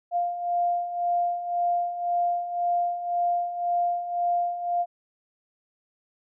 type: beating tone pair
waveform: sine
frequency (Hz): 698.5 / 700.4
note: F5 / F5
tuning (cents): 0 / +5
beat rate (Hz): 1.9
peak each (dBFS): -30 / -24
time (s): 0.11-4.86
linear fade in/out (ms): 50
effects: none